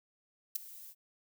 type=noise with ADSR envelope; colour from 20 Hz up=violet; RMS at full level=-29 dBFS; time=0.55-0.95 s; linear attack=10 ms; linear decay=6 ms; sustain=-21 dB; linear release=58 ms; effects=none